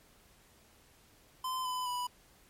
square tone with pitch steps, 1028 / 1006.8 / 986.1 Hz, C6 / B5 / B5, -31 / +33 / -3 cents, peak -34 dBFS, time 1.44-2.07 s, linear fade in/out 5 ms, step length 210 ms, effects pink hiss -63 dBFS RMS until 2.49 s + MP3 64 kbps

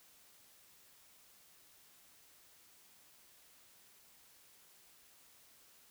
silence, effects white hiss -64 dBFS RMS until 5.9 s

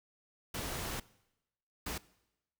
pink noise bursts at uneven times, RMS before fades -39 dBFS, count 2, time 0.54-1 / 1.86-1.98 s, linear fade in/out 5 ms, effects noise-tail reverb RT60 0.9 s tail -21 dB re dry

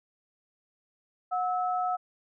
sine tone pair together, 729.6 / 1300 Hz, F#5 / E6, -24 / -24 cents, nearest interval minor seventh, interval 1000 cents, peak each -27 / -32 dBFS, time 1.31-1.97 s, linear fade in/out 20 ms, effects none

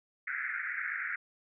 pink band-pass noise, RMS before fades -36 dBFS, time 0.27-1.16 s, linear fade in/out 5 ms, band 1400 to 2200 Hz, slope 96 dB/octave, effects none

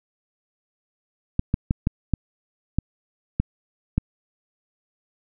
clicks, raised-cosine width 5 ms, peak -7 dBFS, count 8, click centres 1.394 / 1.541 / 1.709 / 1.871 / 2.137 / 2.786 / 3.4 / 3.98 s, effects none

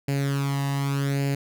sawtooth tone with flanger, 139.4 Hz, C#3, 10 cents sharp, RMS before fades -25 dBFS, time 0.08-1.35 s, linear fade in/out 5 ms, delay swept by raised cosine 0.42 to 1.06 ms, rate 0.85 Hz, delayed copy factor +0.7, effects none

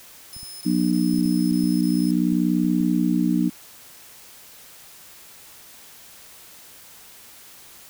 15% pulse tone bursts, 5200 Hz, E8, 24 cents flat, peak -31 dBFS, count 6, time 0.33-2.11 s, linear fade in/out 0 ms, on 280 ms, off 20 ms
clicks, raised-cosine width 5 ms, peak -31 dBFS, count 10, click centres 0.366 / 0.431 / 1.139 / 1.184 / 1.256 / 1.519 / 1.638 / 2.326 / 2.643 / 2.807 s
harmonic tone, 60.5 Hz, B1, 35 cents flat, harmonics 3 / 4 / 5, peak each -22 / -22 / -22 dBFS, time 0.65-3.5 s, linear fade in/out 20 ms
effects white hiss -46 dBFS RMS until 7.89 s

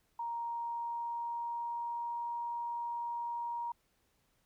sine tone with pitch glide, 936 to 944.1 Hz, A#5 to A#5, +7 to +22 cents, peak -35 dBFS, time 0.19-3.72 s, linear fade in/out 5 ms, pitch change +15 cents, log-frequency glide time 0.35-2.32 s, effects pink hiss -75 dBFS RMS until 4.45 s

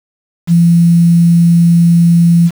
sine tone with quantisation, 170 Hz, F3, 46 cents flat, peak -4 dBFS, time 0.47-2.51 s, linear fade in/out 50 ms, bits 5, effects none

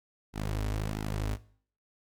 sawtooth tone with flanger, 52.4 Hz, G#1, 16 cents sharp, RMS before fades -32 dBFS, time 0.33-1.38 s, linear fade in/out 50 ms, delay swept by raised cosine 1.7 to 5.9 ms, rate 1.5 Hz, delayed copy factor -0.75, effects noise-tail reverb RT60 0.5 s tail -18 dB re dry + MP3 96 kbps

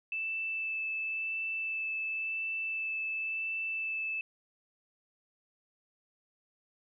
sine tone with vibrato, 2637 Hz, E7, in tune, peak -32 dBFS, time 0.12-4.21 s, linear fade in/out 2 ms, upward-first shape sine, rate 0.94 Hz, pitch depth 9 cents each way, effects none

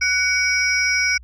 sine tone cluster, 1485 / 2256 / 5090 / 5610 Hz, F#6 / C#7 / D#8 / F8, +6 / +30 / +39 / +7 cents, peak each -22 / -18 / -25 / -24 dBFS, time 0.01-1.18 s, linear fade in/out 10 ms, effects tanh soft clip ceiling -8 dBFS + added 60 Hz sine -40 dBFS peak until 1.23 s

